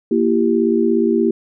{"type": "chord", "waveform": "sine", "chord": "E diminished", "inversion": "second", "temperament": "equal with one note detuned", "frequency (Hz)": [233.1, 335, 392], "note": ["Bb3", "E4", "G4"], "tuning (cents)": [0, 28, 0], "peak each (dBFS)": -17, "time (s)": [0.11, 1.31], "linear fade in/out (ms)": 5, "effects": []}